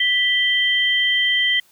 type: tone pair together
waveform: sine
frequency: 1975.5 / 3136 Hz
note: B6 / G7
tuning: 0 / 0 cents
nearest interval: minor sixth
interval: 800 cents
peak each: -18 dBFS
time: 0-1.6 s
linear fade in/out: 5 ms
effects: white hiss -56 dBFS RMS until 1.71 s